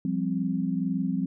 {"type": "chord", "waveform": "sine", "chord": "F suspended second", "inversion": "none", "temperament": "equal with one note detuned", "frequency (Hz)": [174.61, 196.56, 261.6], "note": ["F3", "G3", "C4"], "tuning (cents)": [0, 5, 0], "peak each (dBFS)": -29, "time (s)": [0.05, 1.26], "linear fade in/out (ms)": 2, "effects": []}